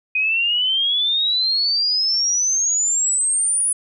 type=exponential sweep; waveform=sine; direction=up; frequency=2489 to 9956 Hz; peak=-16 dBFS; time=0.15-3.73 s; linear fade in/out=5 ms; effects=none